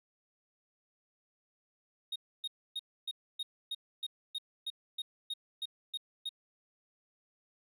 triangle tone bursts, 3729 Hz, A#7, in tune, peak -33 dBFS, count 14, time 2.12-6.292 s, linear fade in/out 5 ms, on 38 ms, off 280 ms, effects none

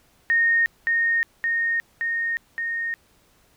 sine tone with echo, 1848 Hz, A#6, 16 cents flat, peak -16 dBFS, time 0.3-0.66 s, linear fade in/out 0 ms, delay 570 ms, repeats 4, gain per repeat -2 dB, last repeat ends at 2.94 s, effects pink hiss -60 dBFS RMS until 3.56 s

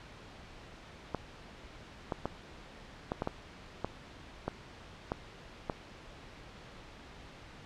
clicks, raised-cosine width 1 ms, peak -18 dBFS, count 10, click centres 1.147 / 2.122 / 2.256 / 3.119 / 3.221 / 3.274 / 3.846 / 4.48 / 5.119 / 5.698 s, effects pink hiss -51 dBFS RMS until 7.65 s + low-pass 4000 Hz 12 dB/octave

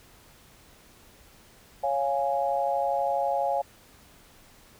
sine chord, Db major, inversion none, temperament equal, 554.4 / 698.5 / 830.6 Hz, Db5 / F5 / Ab5, 0 / 0 / 0 cents, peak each -28 dBFS, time 1.83-3.62 s, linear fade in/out 10 ms, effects pink hiss -55 dBFS RMS until 4.79 s

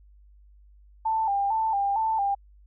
sine tone with vibrato, 841 Hz, G#5, 22 cents sharp, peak -22 dBFS, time 1.05-2.35 s, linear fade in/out 10 ms, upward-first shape square, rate 2.2 Hz, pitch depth 91 cents each way, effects added 50 Hz sine -51 dBFS peak until 2.66 s

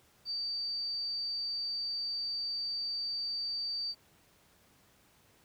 sine tone, 4625 Hz, D8, 27 cents flat, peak -33 dBFS, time 0.25-3.95 s, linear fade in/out 50 ms, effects pink hiss -65 dBFS RMS until 5.44 s + high-pass 60 Hz 12 dB/octave

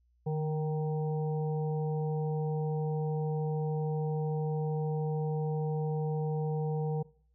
harmonic tone with a mistuned harmonic, 155.56 Hz, D#3, in tune, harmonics 1 / 3 / 5 / 6, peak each -30 / -35 / -42 / -51 dBFS, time 0.26-7.03 s, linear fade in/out 10 ms, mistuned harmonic 1, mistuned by -38 cents, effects noise-tail reverb RT60 0.5 s tail -21 dB re dry + added 60 Hz sine -66 dBFS peak until 7.34 s

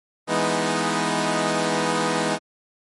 10% pulse chord, E major seventh, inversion none, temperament equal, 164.81 / 207.7 / 246.9 / 311.1 Hz, E3 / G#3 / B3 / D#4, 0 / 0 / 0 / 0 cents, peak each -18 dBFS, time 0.27-2.39 s, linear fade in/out 50 ms, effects MP3 48 kbps

